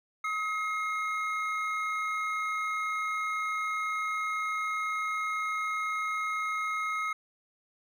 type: tone pair together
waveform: triangle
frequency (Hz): 1273 / 2141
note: D#6 / C7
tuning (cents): +39 / +39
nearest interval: major sixth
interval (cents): 900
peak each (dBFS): -29 / -32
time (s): 0.24-7.13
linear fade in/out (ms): 5
effects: none